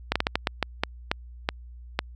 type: slowing click train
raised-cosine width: 0.3 ms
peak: -6 dBFS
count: 11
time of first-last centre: 0.12-1.991 s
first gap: 36 ms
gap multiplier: 1.34
effects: added 60 Hz sine -41 dBFS peak until 2.15 s